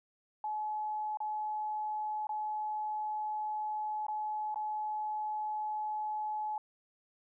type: tone with dropouts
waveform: sine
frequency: 853 Hz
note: G#5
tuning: 46 cents sharp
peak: -33 dBFS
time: 0.44-6.58 s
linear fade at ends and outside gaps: 2 ms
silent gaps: 1.172-1.203 / 2.27-2.292 / 4.067-4.083 / 4.544-4.558 s
effects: none